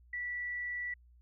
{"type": "tone", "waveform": "sine", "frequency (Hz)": 1957, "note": "B6", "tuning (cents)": -16, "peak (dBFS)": -35, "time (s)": [0.13, 0.94], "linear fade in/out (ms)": 5, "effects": ["added 60 Hz sine -58 dBFS peak until 1.21 s"]}